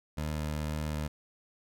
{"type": "tone with vibrato", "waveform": "20% pulse", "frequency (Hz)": 76.2, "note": "D#2", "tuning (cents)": -36, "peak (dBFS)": -27, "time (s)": [0.17, 1.08], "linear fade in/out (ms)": 10, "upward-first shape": "sine", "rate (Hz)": 2, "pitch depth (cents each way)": 9, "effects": []}